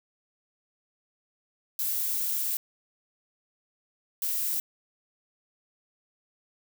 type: noise bursts at uneven times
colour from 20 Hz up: violet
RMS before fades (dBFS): -29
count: 2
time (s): 1.79-2.57 / 4.22-4.6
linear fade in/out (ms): 2
effects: none